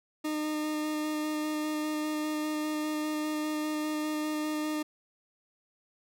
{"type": "tone with vibrato", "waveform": "40% pulse", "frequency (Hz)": 305.3, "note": "D#4", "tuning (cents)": -33, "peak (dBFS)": -29, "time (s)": [0.24, 4.83], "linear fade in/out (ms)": 10, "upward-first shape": "square", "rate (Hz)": 5, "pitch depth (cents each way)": 8, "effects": []}